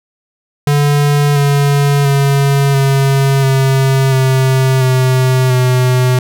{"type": "tone with pitch steps", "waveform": "square", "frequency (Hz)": [144.9, 142.16, 139.48, 136.85, 134.26, 131.73, 129.24, 126.8], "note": ["D3", "C#3", "C#3", "C#3", "C3", "C3", "C3", "B2"], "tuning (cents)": [-23, 44, 11, -22, 45, 12, -21, 46], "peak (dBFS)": -9, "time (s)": [0.67, 6.19], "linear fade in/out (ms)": 2, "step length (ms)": 690, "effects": []}